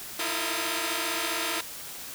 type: tone cluster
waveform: 5% pulse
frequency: 318.4 / 330.7 / 345.8 / 455.4 / 1237 Hz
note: D#4 / E4 / F4 / A#4 / D#6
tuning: +40 / +6 / -17 / -40 / -10 cents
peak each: -23 dBFS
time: 0.19-1.61 s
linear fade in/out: 5 ms
effects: white hiss -40 dBFS RMS until 2.14 s